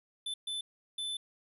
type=tone bursts at uneven times; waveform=square; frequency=3517 Hz; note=A7; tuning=1 cent flat; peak=-35 dBFS; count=3; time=0.26-0.34 / 0.47-0.61 / 0.98-1.17 s; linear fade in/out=5 ms; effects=resampled to 32000 Hz